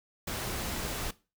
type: noise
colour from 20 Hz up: pink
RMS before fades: -35 dBFS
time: 0.27-1.11 s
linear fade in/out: 5 ms
effects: noise-tail reverb RT60 0.3 s tail -19 dB re dry